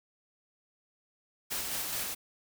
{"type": "noise with tremolo", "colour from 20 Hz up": "white", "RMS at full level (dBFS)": -34, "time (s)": [1.5, 2.15], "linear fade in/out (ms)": 20, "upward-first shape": "square", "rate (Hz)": 4.7, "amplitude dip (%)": 25, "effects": []}